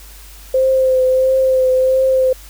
sine tone with vibrato, 520 Hz, C5, 11 cents flat, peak -10 dBFS, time 0.54-2.33 s, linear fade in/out 5 ms, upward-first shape triangle, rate 1.5 Hz, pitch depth 25 cents each way, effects added 50 Hz sine -37 dBFS peak until 2.49 s + white hiss -41 dBFS RMS until 2.49 s

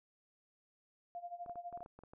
sine tone with tremolo, 698.5 Hz, F5, in tune, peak -40 dBFS, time 1.15-1.83 s, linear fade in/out 0 ms, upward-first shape sine, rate 12 Hz, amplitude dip 85%
clicks, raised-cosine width 1 ms, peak -40 dBFS, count 10, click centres 1.462 / 1.496 / 1.557 / 1.727 / 1.775 / 1.806 / 1.861 / 1.99 / 2.036 / 2.135 s
effects none

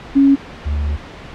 sine / triangle tone pair in turn, 276.1 / 73.13 Hz, C#4 / D2, -7 / -7 cents, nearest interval octave + major seventh, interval 2300 cents, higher first, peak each -7 / -14 dBFS, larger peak first, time 0.15-0.36 / 0.65-0.97 s, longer second, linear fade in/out 20 ms, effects pink hiss -34 dBFS RMS until 1.34 s + low-pass 3000 Hz 12 dB/octave

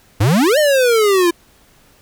square exponential two-way sweep, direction up then down, 91.8 to 622.3 to 335.7 Hz, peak -11 dBFS, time 0.2-1.31 s, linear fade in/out 10 ms, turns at 0.58 s, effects pink hiss -51 dBFS RMS until 2.01 s

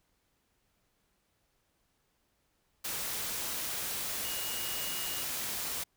sine tone in noise, 2880 Hz, F#7, 47 cents flat, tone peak -42 dBFS, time 4.24-5.23 s, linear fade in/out 10 ms, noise white, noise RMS -36 dBFS, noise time 2.84-5.84 s, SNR -9 dB, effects pink hiss -75 dBFS RMS until 5.96 s

